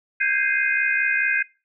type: chord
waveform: sine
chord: Ab major seventh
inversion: third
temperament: equal with one note detuned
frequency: 1568 / 1632.7 / 2093 / 2489 Hz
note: G6 / Ab6 / C7 / Eb7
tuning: 0 / -30 / 0 / 0 cents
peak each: -24 dBFS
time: 0.2-1.43 s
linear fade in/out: 10 ms
effects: noise-tail reverb RT60 0.3 s tail -21 dB re dry